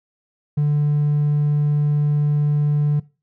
triangle tone, 147.4 Hz, D3, 7 cents sharp, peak -12 dBFS, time 0.57-3 s, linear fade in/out 10 ms, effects noise-tail reverb RT60 0.3 s tail -22 dB re dry + tanh soft clip ceiling -10 dBFS

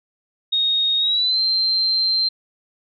sine tone with pitch glide, 3729 to 4138 Hz, A#7 to C8, 0 to -20 cents, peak -16 dBFS, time 0.52-2.29 s, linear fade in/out 10 ms, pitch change +180 cents, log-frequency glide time 0.98-1.4 s, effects none

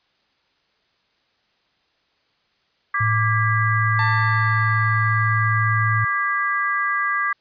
sine chord, G# diminished, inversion second, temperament equal with one note detuned, 1174.7 / 1632.7 / 1975.5 Hz, D6 / G#6 / B6, 0 / -30 / 0 cents, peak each -22 / -23 / -25 dBFS, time 2.94-7.33 s, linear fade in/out 5 ms
sine tone, 110 Hz, A2, in tune, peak -19 dBFS, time 3-6.05 s, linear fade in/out 10 ms
30% pulse tone with exponential decay, 891 Hz, A5, 22 cents sharp, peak -20 dBFS, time 3.99-6.11 s, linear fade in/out 1 ms, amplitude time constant 460 ms
effects white hiss -65 dBFS RMS until 7.4 s + resampled to 11025 Hz

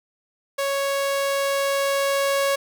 sawtooth tone with level ramp, 554.4 Hz, C#5, in tune, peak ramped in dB -18 to -15 dBFS, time 0.58-2.56 s, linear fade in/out 10 ms, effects none

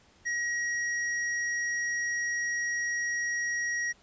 square tone, 1900 Hz, A#6, 33 cents sharp, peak -29 dBFS, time 0.25-3.93 s, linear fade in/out 20 ms, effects pink hiss -61 dBFS RMS until 4.02 s + resampled to 16000 Hz

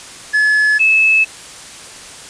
triangle / sine tone pair in turn, 1712 / 2605 Hz, A6 / E7, -48 / -21 cents, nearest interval perfect fifth, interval 727 cents, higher second, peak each -8 dBFS, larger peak neither, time 0.33-0.79 / 0.79-1.25 s, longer neither, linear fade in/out 20 ms, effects white hiss -34 dBFS RMS until 2.29 s + resampled to 22050 Hz

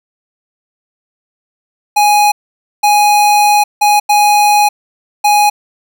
square tone bursts at uneven times, 830.6 Hz, G#5, in tune, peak -7 dBFS, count 5, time 1.96-2.32 / 2.83-3.64 / 3.81-4 / 4.09-4.69 / 5.24-5.5 s, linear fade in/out 10 ms, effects none

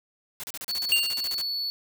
white noise bursts, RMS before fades -36 dBFS, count 15, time 0.4-1.415 s, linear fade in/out 0 ms, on 35 ms, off 35 ms
triangle tone, 4435 Hz, C#8, in tune, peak -26 dBFS, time 0.69-1.7 s, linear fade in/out 0 ms
square tone with exponential decay, 2794 Hz, F7, in tune, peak -17 dBFS, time 0.92-1.34 s, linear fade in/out 1 ms, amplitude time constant 90 ms
effects none

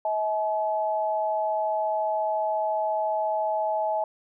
sine tone pair together, 640 / 854.3 Hz, D#5 / G#5, +49 / +49 cents, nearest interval perfect fourth, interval 500 cents, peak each -26 dBFS, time 0.05-4.04 s, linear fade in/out 2 ms, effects none

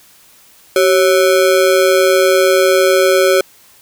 square ring-modulated tone, 466.2 Hz, A#4, in tune, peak -6 dBFS, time 0.76-3.41 s, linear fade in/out 2 ms, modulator 84.4 Hz, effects white hiss -46 dBFS RMS until 3.81 s

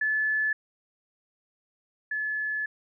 sine tone pair in turn, 1730 / 1720 Hz, A6 / A6, -30 / -40 cents, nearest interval unison, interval 10 cents, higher first, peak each -23 / -27 dBFS, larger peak first, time 0.01-0.53 / 2.11-2.66 s, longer second, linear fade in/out 5 ms, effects none

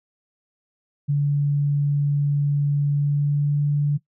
sine tone with pitch glide, 143.9 to 145.49 Hz, D3 to D3, -35 to -16 cents, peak -17 dBFS, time 1.08-3.98 s, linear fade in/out 20 ms, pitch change +19 cents, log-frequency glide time 2.9-3.61 s, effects noise-tail reverb RT60 0.1 s tail -18 dB re dry

